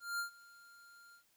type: tone with ADSR envelope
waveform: square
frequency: 1396.9 Hz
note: F6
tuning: in tune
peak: -35 dBFS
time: 0-1.24 s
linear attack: 190 ms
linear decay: 110 ms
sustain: -23 dB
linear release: 100 ms
effects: white hiss -73 dBFS RMS until 1.36 s